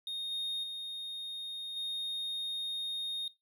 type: tone with level steps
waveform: triangle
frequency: 3700 Hz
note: A#7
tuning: 14 cents flat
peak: -34 / -32 / -37 / -33 dBFS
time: 0.07-3.28 s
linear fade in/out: 2 ms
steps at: 0.31 / 0.63 / 1.76 s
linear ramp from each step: 10 ms
effects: noise-tail reverb RT60 0.2 s tail -19 dB re dry